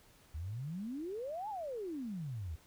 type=exponential two-way sweep; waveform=sine; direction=up then down; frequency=72.3 to 885 to 72.3 Hz; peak=-38 dBFS; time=0.34-2.56 s; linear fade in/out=10 ms; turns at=1.49 s; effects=pink hiss -64 dBFS RMS until 2.66 s